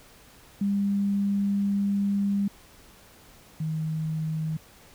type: tone pair in turn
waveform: sine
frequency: 200.2 / 157.63 Hz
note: G3 / D#3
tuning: +37 / +23 cents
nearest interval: major third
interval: 414 cents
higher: first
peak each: -22 / -26 dBFS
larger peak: first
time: 0.61-2.48 / 3.6-4.57 s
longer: first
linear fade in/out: 5 ms
effects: pink hiss -53 dBFS RMS until 4.94 s